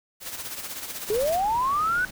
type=noise with tremolo; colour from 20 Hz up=white; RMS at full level=-33 dBFS; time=0.2-1.41 s; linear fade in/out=50 ms; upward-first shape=sine; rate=16 Hz; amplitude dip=55%
type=noise; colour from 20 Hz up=pink; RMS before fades=-40 dBFS; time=1.08-2.11 s; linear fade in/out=10 ms
type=linear sweep; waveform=sine; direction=up; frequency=400.5 to 1519 Hz; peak=-21 dBFS; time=1.1-2.05 s; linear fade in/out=2 ms
effects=none